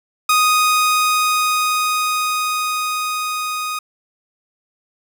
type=tone with level ramp; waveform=sawtooth; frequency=1244.5 Hz; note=D#6; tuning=in tune; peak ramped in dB=-8 to -18 dBFS; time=0.29-3.79 s; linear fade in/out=5 ms; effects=none